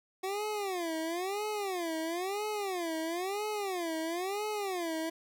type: tone with vibrato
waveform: 25% pulse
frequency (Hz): 369.2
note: F#4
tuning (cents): -4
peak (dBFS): -29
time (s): 0.23-5.1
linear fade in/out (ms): 10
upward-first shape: sine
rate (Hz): 1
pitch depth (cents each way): 250
effects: none